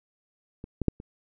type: clicks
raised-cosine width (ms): 3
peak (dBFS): -25 / -15 / -8 / -28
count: 4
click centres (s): 0.641 / 0.817 / 0.883 / 1.001
effects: none